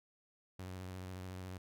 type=tone with vibrato; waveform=sawtooth; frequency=92.5 Hz; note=F#2; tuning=in tune; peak=-40 dBFS; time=0.59-1.58 s; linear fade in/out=5 ms; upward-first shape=sine; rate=14 Hz; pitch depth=35 cents each way; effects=none